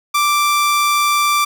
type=tone; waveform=sawtooth; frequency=1174.7 Hz; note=D6; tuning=in tune; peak=-9 dBFS; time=0.14-1.45 s; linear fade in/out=10 ms; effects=none